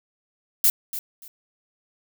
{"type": "noise with echo", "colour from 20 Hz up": "violet", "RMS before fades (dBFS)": -17, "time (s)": [0.64, 0.7], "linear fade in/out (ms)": 2, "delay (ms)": 290, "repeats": 2, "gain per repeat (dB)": -13, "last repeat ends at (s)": 1.28, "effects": []}